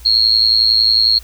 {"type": "tone with amplitude modulation", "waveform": "sine", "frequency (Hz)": 4270, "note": "C8", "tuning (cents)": 34, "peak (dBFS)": -5, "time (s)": [0.05, 1.19], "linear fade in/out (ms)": 10, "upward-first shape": "sine", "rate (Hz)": 111, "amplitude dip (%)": 100, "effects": ["added 59 Hz sine -35 dBFS peak until 1.23 s", "white hiss -44 dBFS RMS until 1.23 s"]}